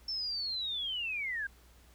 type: linear sweep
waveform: sine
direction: down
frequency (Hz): 5380 to 1568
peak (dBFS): -33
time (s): 0.08-1.47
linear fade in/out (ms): 5
effects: added 60 Hz sine -59 dBFS peak until 1.94 s + pink hiss -63 dBFS RMS until 1.94 s